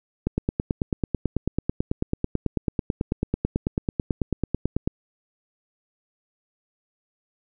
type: click train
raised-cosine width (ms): 3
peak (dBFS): -9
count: 43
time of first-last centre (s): 0.27-4.875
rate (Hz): 9.12
effects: none